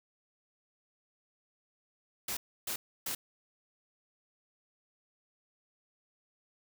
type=noise bursts; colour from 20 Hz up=white; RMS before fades=-36 dBFS; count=3; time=2.28-3.15 s; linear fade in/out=5 ms; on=90 ms; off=300 ms; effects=none